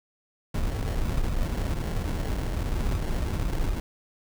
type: noise with sample-and-hold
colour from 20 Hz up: brown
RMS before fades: -27 dBFS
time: 0.54-3.8 s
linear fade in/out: 5 ms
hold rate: 1225 Hz
effects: none